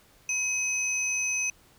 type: tone pair together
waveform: sine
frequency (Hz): 2544 / 6041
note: D#7 / F#8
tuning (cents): +38 / +35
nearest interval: octave + minor third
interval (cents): 1497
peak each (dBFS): -27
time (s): 0.29-1.5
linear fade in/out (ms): 2
effects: tanh soft clip ceiling -21 dBFS + pink hiss -59 dBFS RMS until 1.78 s